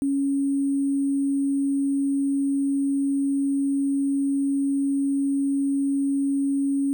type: tone with sample-and-hold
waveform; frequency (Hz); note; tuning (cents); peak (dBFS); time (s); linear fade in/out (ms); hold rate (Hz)
sine; 277.2; C#4; 0; -20; 0.02-6.93; 0; 8820
effects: none